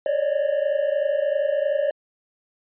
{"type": "tone cluster", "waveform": "triangle", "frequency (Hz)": [553, 576, 606], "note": ["C#5", "D5", "D#5"], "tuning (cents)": [-4, -34, -46], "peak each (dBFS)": -22, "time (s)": [0.06, 1.91], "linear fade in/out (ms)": 2, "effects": ["tanh soft clip ceiling -9 dBFS", "resampled to 8000 Hz"]}